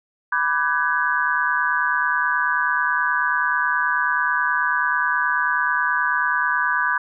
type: chord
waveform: sine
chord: G# half-diminished seventh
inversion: first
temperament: equal with one note detuned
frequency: 987.8 / 1174.7 / 1511.9 / 1661.2 Hz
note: B5 / D6 / F#6 / G#6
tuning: 0 / 0 / +37 / 0 cents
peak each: -24 / -25 / -22 / -23 dBFS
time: 0.32-6.98 s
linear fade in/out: 5 ms
effects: none